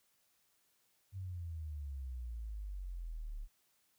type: exponential sweep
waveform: sine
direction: down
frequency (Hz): 98 to 34.71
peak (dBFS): -40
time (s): 1.12-3.48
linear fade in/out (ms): 50
effects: white hiss -75 dBFS RMS until 3.98 s